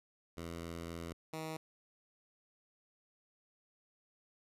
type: tone pair in turn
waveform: 10% pulse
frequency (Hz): 84.1 / 158.76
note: E2 / D#3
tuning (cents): +35 / +35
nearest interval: major seventh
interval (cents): 1100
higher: second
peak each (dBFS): -34 / -32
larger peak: second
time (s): 0.37-1.13 / 1.33-1.57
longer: first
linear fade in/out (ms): 5
effects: resampled to 32000 Hz